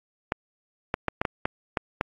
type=clicks; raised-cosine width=0.5 ms; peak=-9 dBFS; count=8; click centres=0.321 / 0.941 / 1.083 / 1.215 / 1.252 / 1.455 / 1.772 / 2.011 s; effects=AAC 48 kbps